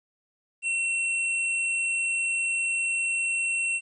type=tone; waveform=square; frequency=2715 Hz; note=F7; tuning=50 cents flat; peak=-25 dBFS; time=0.62-3.81 s; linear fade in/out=50 ms; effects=resampled to 22050 Hz + 11-bit